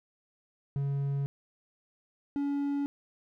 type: tone pair in turn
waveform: triangle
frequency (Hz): 139.7 / 283.3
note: C#3 / C#4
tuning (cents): +14 / +38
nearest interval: octave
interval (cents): 1224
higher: second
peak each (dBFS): -26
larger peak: neither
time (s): 0.76-1.26 / 2.36-2.86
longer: neither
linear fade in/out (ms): 0
effects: none